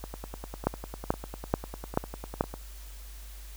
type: two click trains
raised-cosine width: 1 ms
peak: -9 / -23 dBFS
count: 5 / 26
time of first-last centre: 0.67-2.409 / 0.04-2.54 s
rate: 2.3 / 10 Hz
effects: added 50 Hz sine -42 dBFS peak until 3.56 s + white hiss -52 dBFS RMS until 3.56 s